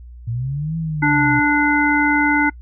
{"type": "linear two-way sweep", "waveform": "sine", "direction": "up then down", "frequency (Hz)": [111.4, 165, 124.7], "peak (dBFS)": -20, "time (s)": [0.27, 1.4], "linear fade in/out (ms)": 10, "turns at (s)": 0.77}
{"type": "harmonic tone", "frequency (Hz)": 293.7, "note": "D4", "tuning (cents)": 0, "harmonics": [1, 3, 5, 7], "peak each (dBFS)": [-17, -20, -19, -19], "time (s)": [1.02, 2.5], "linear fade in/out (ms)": 10}
{"effects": ["noise-tail reverb RT60 0.1 s tail -26 dB re dry", "added 60 Hz sine -35 dBFS peak until 2.61 s"]}